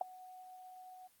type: tone with ADSR envelope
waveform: sine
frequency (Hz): 740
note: F#5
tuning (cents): 0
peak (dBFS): -27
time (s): 0.01-1.08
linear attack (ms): 3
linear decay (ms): 10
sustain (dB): -23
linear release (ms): 17
effects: white hiss -69 dBFS RMS until 1.2 s + Opus 24 kbps